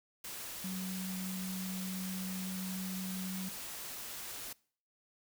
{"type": "tone in noise", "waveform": "sine", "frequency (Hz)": 187.2, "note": "F#3", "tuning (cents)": 20, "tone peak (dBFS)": -37, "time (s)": [0.64, 3.49], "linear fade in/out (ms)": 5, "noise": "white", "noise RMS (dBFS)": -44, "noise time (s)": [0.24, 4.53], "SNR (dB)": 4, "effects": ["noise-tail reverb RT60 0.5 s tail -23 dB re dry"]}